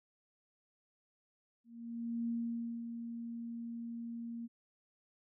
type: tone with ADSR envelope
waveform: sine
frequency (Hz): 233.1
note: A#3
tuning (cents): 0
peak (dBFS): -33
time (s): 1.64-4.48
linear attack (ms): 640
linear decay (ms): 550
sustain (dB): -7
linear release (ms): 30
effects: none